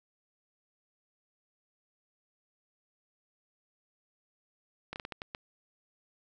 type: slowing click train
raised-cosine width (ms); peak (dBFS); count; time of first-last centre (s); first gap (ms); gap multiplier
0.3; -22; 7; 4.93-5.349; 29; 1.35
effects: none